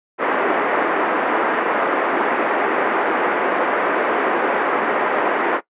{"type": "band-pass noise", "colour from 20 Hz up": "pink", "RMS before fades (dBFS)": -19, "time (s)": [0.18, 5.61], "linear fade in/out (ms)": 50, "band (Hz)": [320, 1900], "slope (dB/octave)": 24, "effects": ["noise-tail reverb RT60 0.1 s tail -18 dB re dry", "resampled to 8000 Hz"]}